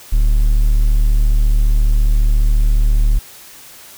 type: tone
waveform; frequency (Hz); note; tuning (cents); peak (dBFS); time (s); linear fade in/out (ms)
triangle; 37.27; D1; +26; -7; 0.12-3.19; 10
effects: white hiss -39 dBFS RMS until 3.97 s